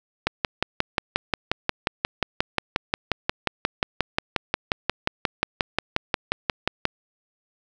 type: click train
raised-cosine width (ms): 0.3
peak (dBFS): -4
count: 38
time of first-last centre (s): 0.27-6.854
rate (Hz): 5.62
effects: none